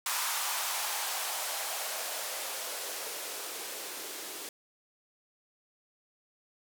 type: noise with band-pass filter sweep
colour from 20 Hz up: violet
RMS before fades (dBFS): -36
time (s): 0.06-4.49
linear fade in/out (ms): 2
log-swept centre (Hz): 1000 to 330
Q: 2.3
effects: none